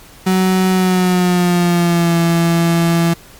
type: tone with pitch glide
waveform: 35% pulse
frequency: 186.8 to 168.35 Hz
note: F#3 to E3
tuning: +17 to +37 cents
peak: -9 dBFS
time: 0.26-3.14 s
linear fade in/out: 10 ms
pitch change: -180 cents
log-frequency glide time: 0.71-2.16 s
effects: pink hiss -41 dBFS RMS until 3.39 s + MP3 96 kbps